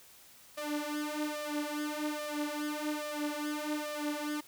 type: tone with flanger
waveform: sawtooth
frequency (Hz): 298.6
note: D4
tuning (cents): +29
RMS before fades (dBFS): -36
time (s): 0.57-4.41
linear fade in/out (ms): 10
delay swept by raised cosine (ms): 1.6 to 6.1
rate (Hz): 1.2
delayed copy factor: +0.85
effects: white hiss -57 dBFS RMS until 4.47 s